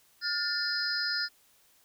sine tone cluster, 1423 / 1769 / 4201 / 4883 / 5130 Hz, F6 / A6 / C8 / D#8 / E8, +32 / +9 / +6 / -33 / -48 cents, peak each -34 / -35 / -38 / -34 / -34 dBFS, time 0.21-1.29 s, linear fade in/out 50 ms, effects white hiss -64 dBFS RMS until 1.84 s

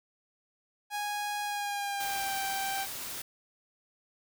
sawtooth tone with pitch glide, 827 to 782.4 Hz, G#5 to G5, -8 to -4 cents, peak -28 dBFS, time 0.9-2.87 s, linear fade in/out 50 ms, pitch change -96 cents, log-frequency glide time 1.44-2.36 s
white noise, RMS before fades -39 dBFS, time 2-3.22 s, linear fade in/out 5 ms
effects none

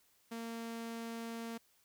sawtooth tone, 229.7 Hz, A#3, 25 cents flat, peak -37 dBFS, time 0.31-1.58 s, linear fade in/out 10 ms, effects white hiss -71 dBFS RMS until 1.84 s

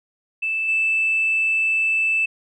sine tone with level steps, 2637 Hz, E7, in tune, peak -20 / -16 dBFS, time 0.42-2.26 s, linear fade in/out 10 ms, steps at 0.68 s, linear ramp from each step 10 ms, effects tanh soft clip ceiling -12 dBFS

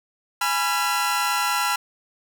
sawtooth chord, F diminished, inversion first, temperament equal with one note detuned, 830.6 / 987.8 / 1365 Hz, Ab5 / Cb6 / F6, 0 / 0 / -40 cents, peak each -23 / -22 / -20 dBFS, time 0.41-1.76 s, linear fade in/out 5 ms, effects none

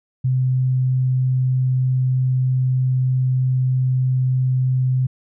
sine tone, 128.8 Hz, C3, 27 cents flat, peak -15 dBFS, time 0.24-5.07 s, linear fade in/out 10 ms, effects none

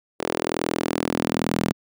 sawtooth tone with high-pass filter sweep, 41.15 Hz, E1, 2 cents flat, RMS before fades -25 dBFS, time 0.19-1.73 s, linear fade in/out 20 ms, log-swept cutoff 400 to 200 Hz, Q 1.9, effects none

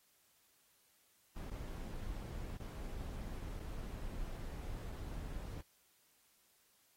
brown noise with dropouts, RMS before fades -44 dBFS, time 1.36-5.61 s, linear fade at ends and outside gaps 1 ms, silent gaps 1.501-1.516 / 2.571-2.6 / 3.593-3.601 / 4.918-4.924 s, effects white hiss -72 dBFS RMS until 6.96 s + AAC 48 kbps

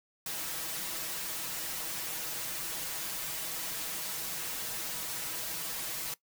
white noise with comb filter, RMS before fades -37 dBFS, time 0.26-6.14 s, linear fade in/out 2 ms, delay 6.2 ms, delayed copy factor +0.95, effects noise-tail reverb RT60 0.1 s tail -19 dB re dry

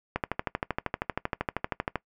click train, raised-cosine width 0.5 ms, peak -12 dBFS, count 24, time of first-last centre 0.16-1.957 s, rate 12.8 Hz, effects noise-tail reverb RT60 0.1 s tail -21 dB re dry

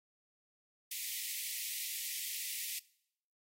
white high-pass noise, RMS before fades -40 dBFS, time 0.91-2.79 s, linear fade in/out 5 ms, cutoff 1900 Hz, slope 96 dB/octave, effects noise-tail reverb RT60 0.7 s tail -21 dB re dry + AAC 48 kbps

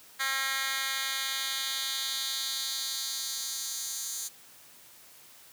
10% pulse tone with high-pass filter sweep, 268.7 Hz, C4, 46 cents sharp, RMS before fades -33 dBFS, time 0.19-4.29 s, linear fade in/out 20 ms, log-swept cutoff 1900 to 6700 Hz, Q 1.7, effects white hiss -54 dBFS RMS until 5.52 s + high-pass 80 Hz 12 dB/octave

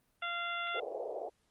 harmonic tone, 691 Hz, F5, 19 cents flat, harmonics 1 / 2 / 3 / 4 / 5, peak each -43 / -37 / -42 / -44 / -43 dBFS, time 0.22-0.8 s, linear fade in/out 5 ms
pink band-pass noise, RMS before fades -40 dBFS, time 0.74-1.3 s, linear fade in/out 20 ms, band 410 to 730 Hz, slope 48 dB/octave
effects pink hiss -75 dBFS RMS until 1.5 s + Opus 32 kbps

